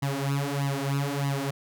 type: tone with flanger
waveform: sawtooth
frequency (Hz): 139.8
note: C#3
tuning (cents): +15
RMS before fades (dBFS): -28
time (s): 0.02-1.51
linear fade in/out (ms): 10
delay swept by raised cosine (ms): 1 to 6.4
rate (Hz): 1.6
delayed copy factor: +0.85
effects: none